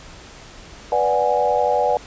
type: chord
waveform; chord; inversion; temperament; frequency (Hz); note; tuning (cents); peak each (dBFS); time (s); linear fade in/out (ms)
sine; G# half-diminished seventh; first; equal; 493.9 / 587.3 / 740 / 830.6; B4 / D5 / F#5 / G#5; 0 / 0 / 0 / 0; -21; 0.92-1.97; 2
effects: pink hiss -41 dBFS RMS until 2.06 s + resampled to 16000 Hz